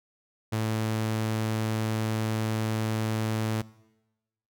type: tone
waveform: sawtooth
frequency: 110 Hz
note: A2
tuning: in tune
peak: -22 dBFS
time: 0.52-3.62 s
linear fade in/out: 10 ms
effects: noise-tail reverb RT60 1.0 s tail -21 dB re dry

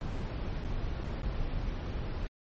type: noise with dropouts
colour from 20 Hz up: brown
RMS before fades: -34 dBFS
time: 0.01-2.27 s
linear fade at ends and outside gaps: 1 ms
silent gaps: 0.64-0.647 / 1.036-1.042 / 1.22-1.231 s
effects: low-pass 5000 Hz 12 dB/octave + MP3 32 kbps

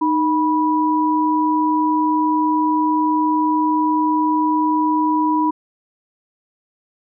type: tone pair together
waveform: sine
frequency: 308.5 / 979.4 Hz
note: D#4 / B5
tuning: -15 / -15 cents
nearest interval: octave + minor sixth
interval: 2000 cents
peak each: -17 dBFS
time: 0.01-5.51 s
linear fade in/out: 10 ms
effects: none

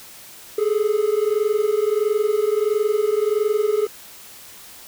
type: tone pair together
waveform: triangle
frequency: 412.4 / 433.9 Hz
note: G#4 / A4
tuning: -12 / -24 cents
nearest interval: minor second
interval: 88 cents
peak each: -18 / -18 dBFS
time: 0.58-3.87 s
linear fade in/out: 5 ms
effects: white hiss -42 dBFS RMS until 4.87 s

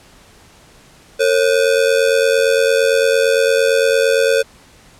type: ring-modulated tone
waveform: square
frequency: 499.1 Hz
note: B4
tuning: 18 cents sharp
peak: -9 dBFS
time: 1.19-4.43 s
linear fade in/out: 20 ms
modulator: 44.4 Hz
effects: pink hiss -46 dBFS RMS until 4.99 s + low-pass 10000 Hz 12 dB/octave

